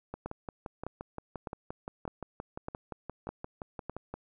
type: two click trains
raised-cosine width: 1 ms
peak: -22 / -24 dBFS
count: 7 / 24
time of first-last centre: 0.26-3.896 / 0.14-4.14 s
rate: 1.65 / 5.75 Hz
effects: none